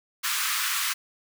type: high-pass noise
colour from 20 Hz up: pink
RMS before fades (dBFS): -27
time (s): 0.23-0.94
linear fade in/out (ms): 20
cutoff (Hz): 1100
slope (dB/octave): 48
effects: none